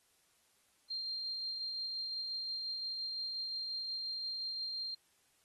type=tone with tremolo; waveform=sine; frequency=4186 Hz; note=C8; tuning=in tune; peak=-36 dBFS; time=0.9-4.95 s; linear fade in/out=10 ms; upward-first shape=triangle; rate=5.7 Hz; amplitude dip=25%; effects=white hiss -72 dBFS RMS until 5.44 s + AAC 32 kbps